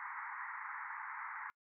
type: band-pass noise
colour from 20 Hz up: pink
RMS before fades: -45 dBFS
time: 0-1.5 s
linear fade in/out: 0 ms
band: 860 to 2100 Hz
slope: 96 dB/octave
effects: noise-tail reverb RT60 0.1 s tail -26 dB re dry